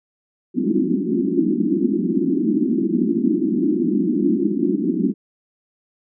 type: band-pass noise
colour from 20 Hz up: white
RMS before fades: -19 dBFS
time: 0.54-5.14 s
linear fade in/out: 50 ms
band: 180 to 360 Hz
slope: 96 dB/octave
effects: none